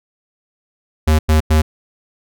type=tone bursts; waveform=square; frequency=77.78 Hz; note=D#2; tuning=in tune; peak=-10 dBFS; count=3; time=1.07-1.62 s; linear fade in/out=10 ms; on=120 ms; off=95 ms; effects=none